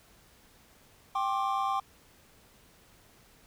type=chord; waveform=triangle; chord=G suspended fourth; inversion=none; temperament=equal with one note detuned; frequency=784 / 1065.4 / 1174.7 Hz; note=G5 / C6 / D6; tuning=0 / +31 / 0 cents; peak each=-29 / -30 / -31 dBFS; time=1.15-1.8 s; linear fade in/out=5 ms; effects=pink hiss -60 dBFS RMS until 3.46 s